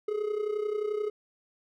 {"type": "tone with amplitude modulation", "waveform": "triangle", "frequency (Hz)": 421.4, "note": "G#4", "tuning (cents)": 25, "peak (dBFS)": -23, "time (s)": [0.08, 1.1], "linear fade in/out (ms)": 5, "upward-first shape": "sine", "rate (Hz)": 31.4, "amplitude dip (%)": 70, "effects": []}